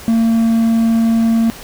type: tone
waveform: triangle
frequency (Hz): 227.3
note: A#3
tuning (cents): -43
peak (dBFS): -8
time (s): 0.08-1.5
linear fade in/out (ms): 0
effects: pink hiss -34 dBFS RMS until 1.63 s